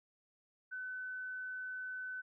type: tone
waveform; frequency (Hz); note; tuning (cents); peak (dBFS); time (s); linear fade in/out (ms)
sine; 1510; F#6; +35; -40; 0.71-2.22; 20
effects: none